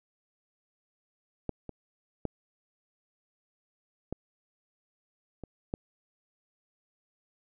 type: clicks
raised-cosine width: 2 ms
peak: -18 / -26 / -17 / -20 / -27 / -18 dBFS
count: 6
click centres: 1.493 / 1.693 / 2.253 / 4.126 / 5.437 / 5.739 s
effects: none